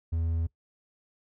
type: tone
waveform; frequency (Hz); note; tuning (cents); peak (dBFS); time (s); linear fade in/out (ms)
triangle; 82.5; E2; +2; -24; 0.12-0.47; 10
effects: noise-tail reverb RT60 0.1 s tail -20 dB re dry